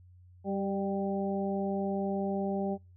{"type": "harmonic tone with a mistuned harmonic", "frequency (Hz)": 196, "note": "G3", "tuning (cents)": 0, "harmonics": [1, 2, 3, 4], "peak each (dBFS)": [-32, -35, -37, -38], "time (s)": [0.44, 2.78], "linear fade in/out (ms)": 50, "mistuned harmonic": 3, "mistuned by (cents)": 23, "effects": ["noise-tail reverb RT60 0.3 s tail -24 dB re dry", "added 90 Hz sine -53 dBFS peak until 2.96 s"]}